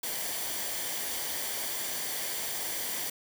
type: noise with comb filter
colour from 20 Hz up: white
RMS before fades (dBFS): -34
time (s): 0.03-3.1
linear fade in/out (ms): 5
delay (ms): 0.76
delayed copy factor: -0.5
effects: none